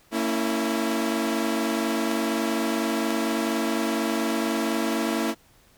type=chord; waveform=sawtooth; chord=A# diminished; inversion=none; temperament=equal with one note detuned; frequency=227.8 / 277.2 / 329.6 Hz; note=A#3 / C#4 / E4; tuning=-40 / 0 / 0 cents; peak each=-23 / -26 / -23 dBFS; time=0.11-5.35 s; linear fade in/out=50 ms; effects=pink hiss -58 dBFS RMS until 5.77 s